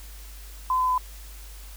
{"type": "tone with pitch steps", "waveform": "sine", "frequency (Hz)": [1022, 1015.5, 1009.1], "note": ["C6", "B5", "B5"], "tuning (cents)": [-41, 48, 37], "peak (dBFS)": -20, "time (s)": [0.7, 0.979], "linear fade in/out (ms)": 2, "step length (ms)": 93, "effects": ["added 50 Hz sine -40 dBFS peak until 1.76 s", "white hiss -48 dBFS RMS until 1.76 s"]}